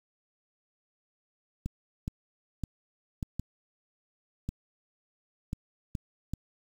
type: clicks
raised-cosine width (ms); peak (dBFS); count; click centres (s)
5; -20; 9; 1.66 / 2.079 / 2.637 / 3.228 / 3.396 / 4.49 / 5.531 / 5.952 / 6.336
effects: 8-bit